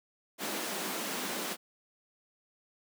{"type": "high-pass noise", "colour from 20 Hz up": "pink", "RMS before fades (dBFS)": -36, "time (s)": [0.38, 1.57], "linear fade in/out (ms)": 50, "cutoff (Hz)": 190, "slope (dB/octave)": 48, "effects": []}